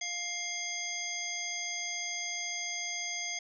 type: harmonic tone with a mistuned harmonic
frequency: 703 Hz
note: F5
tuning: 11 cents sharp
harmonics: 1 / 3 / 5 / 7 / 9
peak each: -46 / -38 / -42 / -42 / -38 dBFS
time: 0.01-3.39 s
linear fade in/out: 5 ms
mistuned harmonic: 5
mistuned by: -96 cents
effects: none